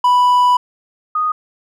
triangle / sine tone pair in turn, 987.8 / 1240.5 Hz, B5 / D#6, 0 / -6 cents, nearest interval major third, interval 394 cents, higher second, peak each -7 / -14 dBFS, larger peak first, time 0.04-0.57 / 1.15-1.32 s, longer first, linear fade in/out 5 ms, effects none

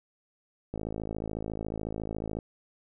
click train, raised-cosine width 2 ms, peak -21 dBFS, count 90, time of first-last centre 0.74-2.388 s, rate 54 Hz, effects none

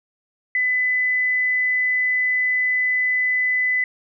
sine tone, 2005 Hz, B6, 26 cents sharp, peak -17 dBFS, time 0.55-3.84 s, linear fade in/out 2 ms, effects none

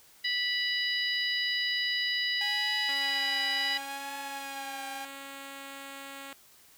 harmonic tone, 983 Hz, B5, 8 cents flat, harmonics 2 / 3 / 4 / 5, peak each -31 / -33 / -34 / -35 dBFS, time 0.24-3.78 s, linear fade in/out 10 ms
sawtooth tone with vibrato, 822 Hz, G#5, 18 cents flat, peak -34 dBFS, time 2.41-5.05 s, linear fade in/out 2 ms, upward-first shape triangle, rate 0.71 Hz, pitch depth 50 cents each way
5% pulse tone with pitch glide, 277.2 to 275.1 Hz, C#4 to C#4, 0 to -13 cents, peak -30 dBFS, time 2.89-6.33 s, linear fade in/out 0 ms, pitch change -13 cents, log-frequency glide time 3.75-4.3 s
effects white hiss -58 dBFS RMS until 6.77 s

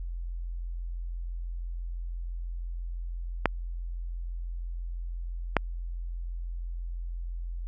clicks, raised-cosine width 0.5 ms, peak -5 dBFS, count 2, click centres 3.457 / 5.567 s, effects added 43 Hz sine -32 dBFS peak until 7.67 s + AAC 64 kbps

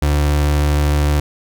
35% pulse tone, 73.42 Hz, D2, in tune, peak -11 dBFS, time 0.02-1.2 s, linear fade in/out 5 ms, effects none

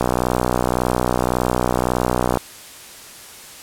click train, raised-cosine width 1 ms, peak -3 dBFS, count 147, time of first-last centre 0.01-2.372 s, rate 61.8 Hz, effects white hiss -39 dBFS RMS until 3.62 s + low-pass 12000 Hz 12 dB/octave

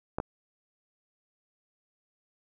clicks, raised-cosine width 1 ms, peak -16 dBFS, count 2, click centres 0.185 / 0.201 s, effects none

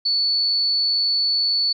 sine tone, 4451 Hz, C#8, 6 cents sharp, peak -17 dBFS, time 0.05-1.73 s, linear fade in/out 10 ms, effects none

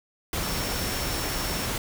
sine tone in noise, 5440 Hz, F8, 46 cents flat, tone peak -37 dBFS, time 0.43-1.66 s, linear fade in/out 2 ms, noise pink, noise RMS -29 dBFS, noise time 0.33-1.78 s, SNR -11 dB, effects none

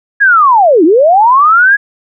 sine linear two-way sweep, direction down then up, 1686 to 294.7 to 1686 Hz, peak -3 dBFS, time 0.2-1.77 s, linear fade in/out 20 ms, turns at 0.84 s, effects none

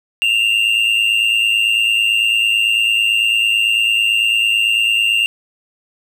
triangle tone pair together, 2691 / 2800 Hz, E7 / F7, +35 / +4 cents, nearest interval minor second, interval 69 cents, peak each -16 / -12 dBFS, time 0.22-5.26 s, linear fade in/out 0 ms, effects 8-bit

